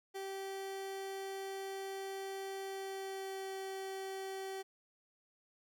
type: tone with pitch glide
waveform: 30% pulse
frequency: 388 to 384.9 Hz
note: G4 to G4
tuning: -18 to -32 cents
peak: -38 dBFS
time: 0.14-4.63 s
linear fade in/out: 20 ms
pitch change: -14 cents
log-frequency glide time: 2.62-3.53 s
effects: none